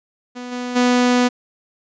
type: tone with level steps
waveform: sawtooth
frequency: 246.9 Hz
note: B3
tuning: in tune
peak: -25 / -20 / -9 dBFS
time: 0.35-1.29 s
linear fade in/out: 20 ms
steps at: 0.51 / 0.75 s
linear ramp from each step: 20 ms
effects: resampled to 16000 Hz